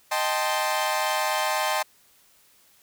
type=chord; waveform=sawtooth; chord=A half-diminished seventh; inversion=second; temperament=equal; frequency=622.3 / 784 / 880 / 1046.5 Hz; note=Eb5 / G5 / A5 / C6; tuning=0 / 0 / 0 / 0 cents; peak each=-25 dBFS; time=0.11-1.83 s; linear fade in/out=10 ms; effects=white hiss -59 dBFS RMS until 2.82 s